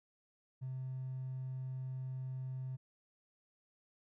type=tone with hard clipping; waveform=triangle; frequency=130 Hz; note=C3; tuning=11 cents flat; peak=-39 dBFS; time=0.61-2.77 s; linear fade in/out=20 ms; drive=3 dB; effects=none